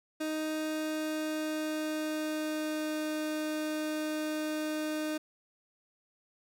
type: tone with pitch glide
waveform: 30% pulse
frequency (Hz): 311.1 to 307.7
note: D#4 to D#4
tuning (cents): 0 to -19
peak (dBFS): -29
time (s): 0.2-5.18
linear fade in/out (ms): 10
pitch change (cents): -19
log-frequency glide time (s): 0.53-3.03
effects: none